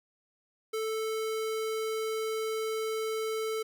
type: tone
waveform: square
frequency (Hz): 440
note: A4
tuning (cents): 0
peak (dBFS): -31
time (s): 0.73-3.63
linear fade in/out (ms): 10
effects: 12-bit